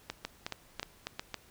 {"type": "two click trains", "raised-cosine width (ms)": 0.2, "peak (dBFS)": [-18, -18], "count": [5, 4], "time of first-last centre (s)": [[0.25, 1.343], [0.1, 1.195]], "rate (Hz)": [3.66, 2.74], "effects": ["pink hiss -60 dBFS RMS until 1.5 s"]}